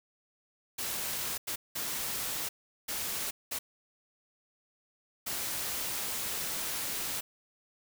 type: noise bursts at uneven times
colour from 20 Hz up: white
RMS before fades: -35 dBFS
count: 6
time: 0.78-1.38 / 1.47-1.56 / 1.75-2.49 / 2.88-3.31 / 3.51-3.59 / 5.26-7.21 s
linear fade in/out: 10 ms
effects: none